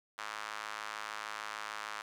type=tone with high-pass filter; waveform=square; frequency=53.3 Hz; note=G#1; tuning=46 cents sharp; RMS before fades=-42 dBFS; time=0.18-2.02 s; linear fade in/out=5 ms; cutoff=1200 Hz; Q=1.9; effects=low-pass 8000 Hz 12 dB/octave + 10-bit